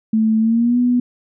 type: tone with pitch glide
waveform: sine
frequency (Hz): 220 to 245.5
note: A3 to B3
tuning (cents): 0 to -10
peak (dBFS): -12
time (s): 0.13-1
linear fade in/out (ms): 5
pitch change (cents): +190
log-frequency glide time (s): 0.39-0.78
effects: none